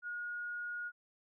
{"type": "tone", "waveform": "sine", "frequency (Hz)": 1440, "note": "F#6", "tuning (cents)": -47, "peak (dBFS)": -38, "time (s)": [0.02, 0.92], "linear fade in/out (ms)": 50, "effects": []}